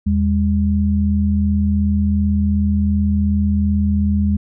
sine tone pair together, 80.7 / 203.4 Hz, E2 / G#3, -36 / -36 cents, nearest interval octave + major third, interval 1600 cents, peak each -16 dBFS, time 0.06-4.37 s, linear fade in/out 10 ms, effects none

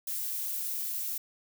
violet noise, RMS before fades -34 dBFS, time 0.07-1.18 s, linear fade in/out 5 ms, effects none

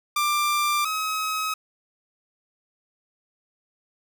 sawtooth tone pair in turn, 1185 / 1274.4 Hz, D6 / D#6, +15 / +41 cents, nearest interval minor second, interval 126 cents, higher second, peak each -17 / -21 dBFS, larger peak first, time 0.16-0.85 / 0.85-1.54 s, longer neither, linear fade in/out 5 ms, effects none

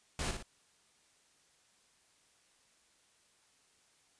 pink noise with echo, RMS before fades -36 dBFS, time 0.19-0.31 s, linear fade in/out 2 ms, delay 58 ms, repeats 2, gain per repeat -6 dB, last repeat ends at 0.426 s, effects white hiss -69 dBFS RMS until 4.19 s + resampled to 22050 Hz

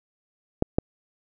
clicks, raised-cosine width 2 ms, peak -6 dBFS, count 2, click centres 0.624 / 0.785 s, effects none

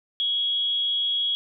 sine tone with amplitude modulation, 3322 Hz, G#7, in tune, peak -20 dBFS, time 0.2-1.35 s, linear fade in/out 0 ms, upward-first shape sine, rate 275 Hz, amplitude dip 35%, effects none

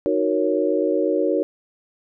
sine chord, D# minor seventh, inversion none, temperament equal, 311.1 / 370 / 466.2 / 554.4 Hz, D#4 / F#4 / A#4 / C#5, 0 / 0 / 0 / 0 cents, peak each -23 dBFS, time 0.06-1.43 s, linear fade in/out 0 ms, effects none

